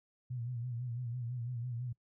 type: tone with vibrato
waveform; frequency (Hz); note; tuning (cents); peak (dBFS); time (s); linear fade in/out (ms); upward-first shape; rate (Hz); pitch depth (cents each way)
sine; 121.2; B2; -32; -36; 0.3-1.93; 10; sine; 6; 79
effects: noise-tail reverb RT60 0.1 s tail -24 dB re dry